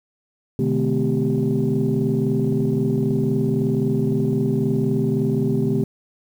sine tone cluster, 128 / 151.8 / 213.8 / 253.1 / 392.1 Hz, C3 / D#3 / A3 / B3 / G4, -38 / -42 / -49 / +43 / 0 cents, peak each -23 dBFS, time 0.59-5.84 s, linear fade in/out 2 ms, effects tanh soft clip ceiling -10 dBFS + 8-bit

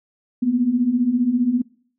sine beating tone pair, 233.5 / 248.5 Hz, A#3 / B3, +3 / +11 cents, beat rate 15 Hz, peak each -22 / -17 dBFS, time 0.42-1.62 s, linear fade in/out 10 ms, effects noise-tail reverb RT60 0.6 s tail -26 dB re dry

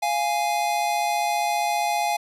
square tone pair together, 695 / 830 Hz, F5 / G#5, -9 / -1 cents, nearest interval minor third, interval 308 cents, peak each -26 / -24 dBFS, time 0.02-2.17 s, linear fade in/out 10 ms, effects resampled to 32000 Hz

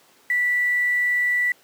sine tone with quantisation, 1963 Hz, B6, 11 cents flat, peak -18 dBFS, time 0.3-1.52 s, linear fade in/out 2 ms, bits 7, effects pink hiss -55 dBFS RMS until 1.63 s + high-pass 300 Hz 12 dB/octave

